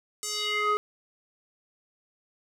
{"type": "tone with band-pass filter sweep", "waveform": "square", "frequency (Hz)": 419.6, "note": "G#4", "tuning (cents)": 18, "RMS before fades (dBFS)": -28, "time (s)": [0.23, 0.77], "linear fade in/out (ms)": 0, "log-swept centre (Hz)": [8000, 970], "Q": 2.5, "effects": []}